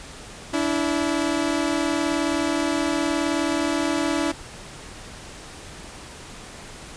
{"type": "tone pair together", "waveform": "sawtooth", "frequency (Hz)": [288.9, 328], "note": ["D4", "E4"], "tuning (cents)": [-28, -9], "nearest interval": "major second", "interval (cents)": 219, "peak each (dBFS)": -20, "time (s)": [0.53, 4.32], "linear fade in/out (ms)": 10, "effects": ["pink hiss -40 dBFS RMS until 6.96 s", "resampled to 22050 Hz"]}